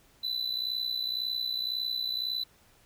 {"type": "tone with amplitude modulation", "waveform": "triangle", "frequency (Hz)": 3996, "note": "B7", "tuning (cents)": 20, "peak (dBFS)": -25, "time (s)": [0.23, 2.44], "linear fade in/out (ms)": 10, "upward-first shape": "sine", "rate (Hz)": 61.9, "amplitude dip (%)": 70, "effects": ["pink hiss -62 dBFS RMS until 2.85 s"]}